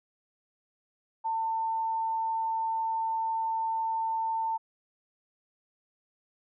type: tone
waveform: sine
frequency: 897 Hz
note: A5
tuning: 33 cents sharp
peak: -27 dBFS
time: 1.24-4.58 s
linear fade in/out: 20 ms
effects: none